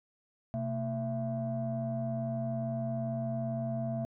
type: tone cluster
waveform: sine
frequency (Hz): 128.4 / 226.1 / 667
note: C3 / A3 / E5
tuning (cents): -32 / +47 / +20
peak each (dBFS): -34 / -35 / -35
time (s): 0.54-4.05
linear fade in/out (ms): 0
effects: tanh soft clip ceiling -25 dBFS